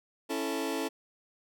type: chord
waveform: sawtooth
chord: A major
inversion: first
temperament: just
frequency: 275 / 330 / 440 Hz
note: C#4 / E4 / A4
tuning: -14 / +2 / 0 cents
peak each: -31 dBFS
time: 0.29-0.89 s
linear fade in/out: 20 ms
effects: none